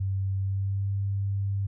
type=tone with pitch glide; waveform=sine; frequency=96.6 to 98.92 Hz; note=G2 to G2; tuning=-25 to +16 cents; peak=-25 dBFS; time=0-1.67 s; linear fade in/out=10 ms; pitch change=+41 cents; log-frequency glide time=0.38-0.9 s; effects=none